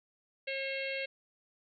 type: harmonic tone with a mistuned harmonic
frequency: 540 Hz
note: C#5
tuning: 45 cents flat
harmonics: 1 / 3 / 4 / 5 / 6 / 7 / 8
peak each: -38 / -45 / -39 / -40 / -47 / -49 / -48 dBFS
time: 0.47-1.06 s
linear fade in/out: 10 ms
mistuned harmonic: 7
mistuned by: +33 cents
effects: none